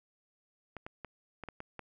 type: clicks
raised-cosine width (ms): 0.5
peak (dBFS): -27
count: 7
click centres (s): 0.767 / 0.865 / 1.047 / 1.437 / 1.487 / 1.604 / 1.793
effects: none